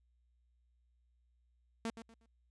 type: tone with echo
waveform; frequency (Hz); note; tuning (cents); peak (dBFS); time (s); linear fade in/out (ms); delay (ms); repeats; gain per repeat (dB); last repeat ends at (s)
sawtooth; 227.4; A#3; -43; -32; 1.85-1.9; 0; 120; 3; -11; 2.26
effects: added 60 Hz sine -70 dBFS peak until 2.5 s + resampled to 22050 Hz